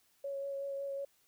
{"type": "tone with vibrato", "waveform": "sine", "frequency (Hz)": 554.4, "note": "C#5", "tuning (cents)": 0, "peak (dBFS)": -36, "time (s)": [0.24, 1.05], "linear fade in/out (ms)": 5, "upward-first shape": "sine", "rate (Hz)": 5.4, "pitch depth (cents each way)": 13, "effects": ["white hiss -71 dBFS RMS until 1.27 s"]}